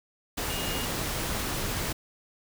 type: tone in noise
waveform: sine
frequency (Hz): 2852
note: F7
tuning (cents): +36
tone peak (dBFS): -37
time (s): 0.49-0.86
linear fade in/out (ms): 10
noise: pink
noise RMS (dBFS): -31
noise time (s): 0.37-1.93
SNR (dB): -9
effects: none